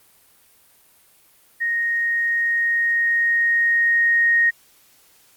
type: tone with level ramp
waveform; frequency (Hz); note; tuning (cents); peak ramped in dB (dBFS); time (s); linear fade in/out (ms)
sine; 1864.7; A#6; 0; -19 to -13; 1.6-4.51; 20
effects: white hiss -55 dBFS RMS until 5.36 s + Opus 32 kbps